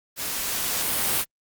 white noise with level ramp, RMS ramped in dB -30 to -22 dBFS, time 0.16-1.25 s, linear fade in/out 50 ms, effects Opus 48 kbps

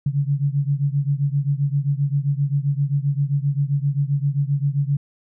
sine beating tone pair, 138.8 / 146.4 Hz, C#3 / D3, +3 / -5 cents, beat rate 7.6 Hz, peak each -20 / -22 dBFS, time 0.06-4.97 s, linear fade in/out 5 ms, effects none

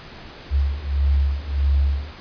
sine beating tone pair, 68.8 / 70.4 Hz, C#2 / C#2, -12 / +27 cents, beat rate 1.6 Hz, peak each -21 / -19 dBFS, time 0.5-2.12 s, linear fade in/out 50 ms, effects pink hiss -40 dBFS RMS until 2.2 s + resampled to 11025 Hz

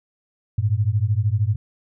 sine beating tone pair, 99 / 112 Hz, G2 / A2, +18 / +31 cents, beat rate 13 Hz, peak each -20 dBFS, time 0.58-1.56 s, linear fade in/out 5 ms, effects none

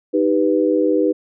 sine chord, Eb augmented, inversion none, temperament equal, 311.1 / 392 / 493.9 Hz, Eb4 / G4 / B4, 0 / 0 / 0 cents, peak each -17 / -19 / -18 dBFS, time 0.13-1.13 s, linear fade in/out 20 ms, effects none

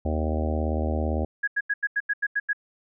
harmonic tone, 77.78 Hz, D#2, in tune, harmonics 1 / 3 / 4 / 5 / 6 / 7 / 8 / 9 / 10, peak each -25 / -31 / -34 / -36 / -39 / -34 / -35 / -39 / -38 dBFS, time 0.05-1.25 s, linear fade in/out 5 ms
sine tone bursts, 1661.2 Hz, G#6, in tune, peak -21 dBFS, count 9, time 1.43-2.532 s, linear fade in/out 10 ms, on 46 ms, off 86 ms
effects none

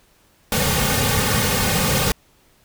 pink noise with comb filter, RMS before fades -19 dBFS, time 0.52-2.12 s, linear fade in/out 2 ms, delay 3 ms, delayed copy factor -0.85, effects pink hiss -57 dBFS RMS until 2.64 s

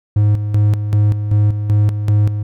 triangle tone with tremolo, 104.4 Hz, G#2, 10 cents sharp, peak -7 dBFS, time 0.16-2.43 s, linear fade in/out 5 ms, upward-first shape square, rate 2.6 Hz, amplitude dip 60%, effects none

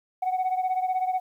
sine beating tone pair, 740 / 756 Hz, F#5 / F#5, 0 / +37 cents, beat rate 16 Hz, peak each -23 / -27 dBFS, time 0.22-1.2 s, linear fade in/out 10 ms, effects tanh soft clip ceiling -20 dBFS + 10-bit

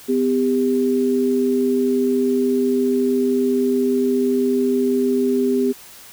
sine tone pair together, 252.4 / 398.5 Hz, B3 / G4, +38 / +28 cents, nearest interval minor sixth, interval 790 cents, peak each -18 dBFS, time 0.08-5.73 s, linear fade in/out 20 ms, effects white hiss -42 dBFS RMS until 6.12 s

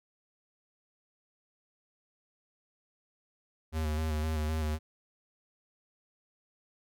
square tone with vibrato, 77.78 Hz, D#2, in tune, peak -30 dBFS, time 3.72-4.79 s, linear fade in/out 50 ms, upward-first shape square, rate 3.9 Hz, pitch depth 30 cents each way, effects none

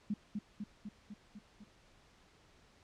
sine tone with echo, 207.7 Hz, G#3, in tune, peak -32 dBFS, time 0.1-0.14 s, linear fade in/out 5 ms, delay 250 ms, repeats 6, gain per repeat -3 dB, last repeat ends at 1.64 s, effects pink hiss -65 dBFS RMS until 2.83 s + low-pass 6000 Hz 12 dB/octave

